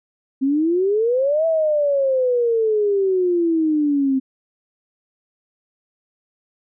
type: exponential two-way sweep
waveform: sine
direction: up then down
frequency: 261.6 to 659.3 to 261.6 Hz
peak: -15 dBFS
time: 0.41-4.2 s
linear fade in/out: 20 ms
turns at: 1.46 s
effects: none